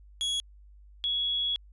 40% pulse / sine tone pair in turn, 3340 / 3352 Hz, G#7 / G#7, +9 / +15 cents, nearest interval unison, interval 6 cents, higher second, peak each -26 dBFS, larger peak neither, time 0.21-0.4 / 1.04-1.56 s, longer second, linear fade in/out 0 ms, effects added 50 Hz sine -50 dBFS peak until 1.72 s + resampled to 24000 Hz

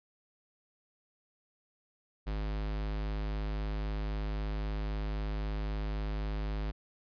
square tone, 51.9 Hz, G#1, in tune, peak -33 dBFS, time 2.26-6.72 s, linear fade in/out 20 ms, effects resampled to 11025 Hz

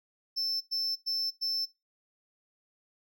triangle tone bursts, 5310 Hz, E8, 12 cents sharp, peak -27 dBFS, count 4, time 0.36-1.66 s, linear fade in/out 20 ms, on 250 ms, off 100 ms, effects noise-tail reverb RT60 0.2 s tail -19 dB re dry

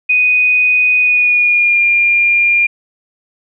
sine tone with pitch glide, 2489 to 2400 Hz, D#7 to D7, 0 to +37 cents, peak -8 dBFS, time 0.09-2.67 s, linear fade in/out 10 ms, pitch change -63 cents, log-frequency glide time 0.99-1.84 s, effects none

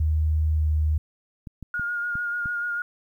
sine tone with pitch glide, 77.78 to 76.89 Hz, D#2 to D#2, 0 to -20 cents, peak -19 dBFS, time 0-0.98 s, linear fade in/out 5 ms, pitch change -20 cents, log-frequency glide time 0.55-0.66 s
clicks, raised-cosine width 5 ms, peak -24 dBFS, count 5, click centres 1.472 / 1.627 / 1.796 / 2.155 / 2.458 s
sine tone with vibrato, 1426 Hz, F6, 36 cents sharp, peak -25 dBFS, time 1.74-2.82 s, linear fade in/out 2 ms, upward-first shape sine, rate 6.8 Hz, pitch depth 22 cents each way
effects 10-bit

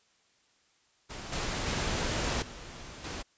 pink noise with level steps, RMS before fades -41 / -33 / -31 / -45 / -38 dBFS, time 1.09-3.23 s, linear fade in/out 20 ms, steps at 1.32 / 1.66 / 2.42 / 3.04 s, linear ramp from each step 5 ms, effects white hiss -68 dBFS RMS until 3.37 s + resampled to 16000 Hz

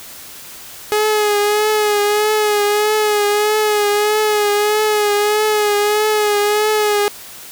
sawtooth tone with vibrato, 420 Hz, G#4, 19 cents sharp, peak -9 dBFS, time 0.92-7.08 s, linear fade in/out 0 ms, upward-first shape triangle, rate 1.6 Hz, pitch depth 44 cents each way, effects white hiss -35 dBFS RMS until 7.51 s

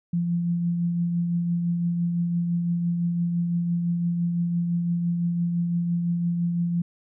sine tone with tremolo, 172.1 Hz, F3, 25 cents flat, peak -20 dBFS, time 0.13-6.82 s, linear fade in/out 5 ms, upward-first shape triangle, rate 5.9 Hz, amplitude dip 35%, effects none

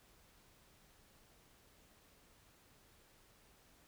silence, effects pink hiss -67 dBFS RMS until 3.87 s

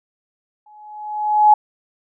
sine tone with exponential growth, 845 Hz, G#5, 30 cents sharp, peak -5 dBFS, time 0.66-1.54 s, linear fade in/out 5 ms, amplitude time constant 190 ms, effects none

